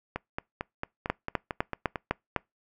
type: two click trains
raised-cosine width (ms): 0.5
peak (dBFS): -16 / -10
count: 9 / 6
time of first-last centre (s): 0.16-1.958 / 1.1-2.363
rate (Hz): 4.45 / 3.96
effects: noise-tail reverb RT60 0.2 s tail -26 dB re dry